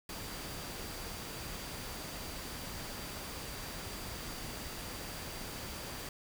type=tone in noise; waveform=sine; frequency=4699 Hz; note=D8; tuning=in tune; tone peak=-53 dBFS; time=0.09-6.09 s; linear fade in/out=2 ms; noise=pink; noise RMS=-43 dBFS; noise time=0.09-6.09 s; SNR=-13 dB; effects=none